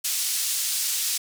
pink band-pass noise, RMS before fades -26 dBFS, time 0.04-1.18 s, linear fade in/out 10 ms, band 5000 to 14000 Hz, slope 12 dB/octave, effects none

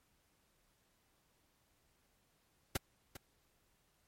pink noise with echo, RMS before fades -34 dBFS, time 2.75-2.77 s, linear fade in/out 5 ms, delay 400 ms, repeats 1, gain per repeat -14 dB, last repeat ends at 3.17 s, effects pink hiss -75 dBFS RMS until 4.07 s + MP3 64 kbps

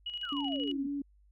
sine tone with tremolo, 2911 Hz, F#7, 29 cents flat, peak -34 dBFS, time 0.06-0.72 s, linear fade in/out 5 ms, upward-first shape square, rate 13 Hz, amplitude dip 55%
sine exponential sweep, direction down, 1594 to 227.7 Hz, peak -39 dBFS, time 0.23-0.87 s, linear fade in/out 5 ms
sine tone with vibrato, 280 Hz, C#4, 18 cents sharp, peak -32 dBFS, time 0.32-1.02 s, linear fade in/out 5 ms, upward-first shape square, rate 3.7 Hz, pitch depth 25 cents each way
effects added 50 Hz sine -60 dBFS peak until 1.31 s

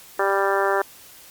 harmonic tone, 196.6 Hz, G3, 5 cents sharp, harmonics 2 / 3 / 4 / 5 / 6 / 7 / 8 / 9, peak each -23 / -25 / -26 / -27 / -28 / -28 / -29 / -30 dBFS, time 0.19-0.82 s, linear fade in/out 5 ms
clicks, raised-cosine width 0.3 ms, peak -31 dBFS, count 5, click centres 0.3 / 0.39 / 0.451 / 0.649 / 0.816 s
effects white hiss -46 dBFS RMS until 1.3 s + Opus 48 kbps

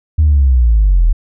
sine linear sweep, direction down, 79.3 to 37.61 Hz, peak -5 dBFS, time 0.18-1.13 s, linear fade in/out 10 ms, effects tanh soft clip ceiling -3 dBFS

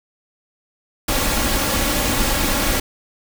pink noise with comb filter, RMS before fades -19 dBFS, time 1.08-2.8 s, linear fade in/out 5 ms, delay 3.6 ms, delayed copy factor +0.5, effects none

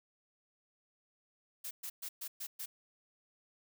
blue noise bursts, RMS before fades -42 dBFS, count 6, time 1.64-2.66 s, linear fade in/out 10 ms, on 70 ms, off 120 ms, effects none

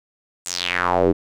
square tone with band-pass filter sweep, 44.54 Hz, F1, 35 cents sharp, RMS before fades -20 dBFS, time 0.45-1.13 s, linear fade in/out 20 ms, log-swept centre 8300 to 320 Hz, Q 3.6, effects none

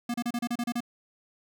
square tone bursts, 238.6 Hz, A#3, 41 cents sharp, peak -28 dBFS, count 9, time 0.09-0.805 s, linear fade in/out 5 ms, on 51 ms, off 32 ms, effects none

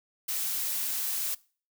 blue noise, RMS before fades -31 dBFS, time 0.28-1.35 s, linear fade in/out 10 ms, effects noise-tail reverb RT60 0.4 s tail -22 dB re dry

